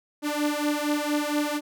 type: beating tone pair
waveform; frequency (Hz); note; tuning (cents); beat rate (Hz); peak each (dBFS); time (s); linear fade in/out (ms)
sawtooth; 293.7 / 298; D4 / D4; 0 / +25; 4.3; -23; 0.22-1.61; 50
effects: none